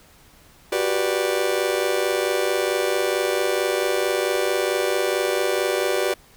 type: chord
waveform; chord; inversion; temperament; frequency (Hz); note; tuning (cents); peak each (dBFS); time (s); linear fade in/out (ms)
40% pulse; G major seventh; third; just; 367.5 / 392 / 490 / 588; F#4 / G4 / B4 / D5; -12 / 0 / -14 / +2; -25; 0.72-6.14; 5
effects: pink hiss -52 dBFS RMS until 6.36 s